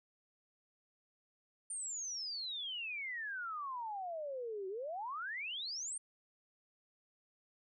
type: exponential two-way sweep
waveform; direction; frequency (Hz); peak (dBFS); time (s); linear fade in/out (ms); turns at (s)
sine; down then up; 9150 to 370 to 9150; -39; 1.7-5.98; 5; 4.68
effects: none